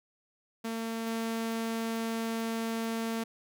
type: tone with level steps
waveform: sawtooth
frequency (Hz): 226.7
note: A#3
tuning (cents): -48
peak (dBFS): -29 / -27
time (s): 0.64-3.24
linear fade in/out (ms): 10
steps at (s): 1.06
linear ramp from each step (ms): 10
effects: none